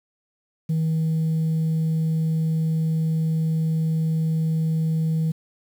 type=tone; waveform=sine; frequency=160 Hz; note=D#3; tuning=49 cents sharp; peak=-17 dBFS; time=0.69-5.32 s; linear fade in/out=10 ms; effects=tanh soft clip ceiling -18 dBFS + 8-bit